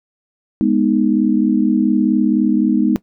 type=chord; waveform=sine; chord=G# minor; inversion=none; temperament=equal; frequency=207.7 / 246.9 / 311.1 Hz; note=G#3 / B3 / D#4; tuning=0 / 0 / 0 cents; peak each=-16 dBFS; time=0.61-2.96 s; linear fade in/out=0 ms; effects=noise-tail reverb RT60 0.1 s tail -17 dB re dry